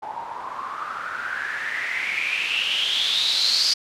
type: noise with low-pass filter sweep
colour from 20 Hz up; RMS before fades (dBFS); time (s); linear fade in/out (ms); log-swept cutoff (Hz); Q
blue; -25; 0.02-3.74; 10; 830 to 4800; 8.4
effects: none